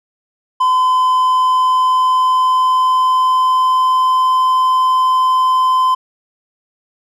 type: tone with pitch glide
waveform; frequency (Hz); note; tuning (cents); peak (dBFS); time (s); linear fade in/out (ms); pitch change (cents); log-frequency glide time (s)
triangle; 1020 to 1027.7; C6 to C6; -44 to -31; -8; 0.6-5.95; 10; +13; 0.92-4.33
effects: none